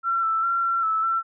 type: tone with pitch steps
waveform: sine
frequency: 1358 / 1325 / 1367 / 1359 / 1309 / 1344 Hz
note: F6 / E6 / F6 / F6 / E6 / E6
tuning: -49 / +9 / -37 / -48 / -13 / +33 cents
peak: -20 dBFS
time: 0.03-1.23 s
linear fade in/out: 50 ms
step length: 200 ms
effects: none